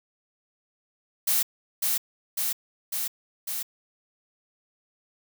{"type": "noise with echo", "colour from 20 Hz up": "blue", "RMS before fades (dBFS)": -23, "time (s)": [1.27, 1.43], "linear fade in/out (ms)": 10, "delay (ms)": 550, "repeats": 4, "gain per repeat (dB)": -2, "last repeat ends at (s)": 3.63, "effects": []}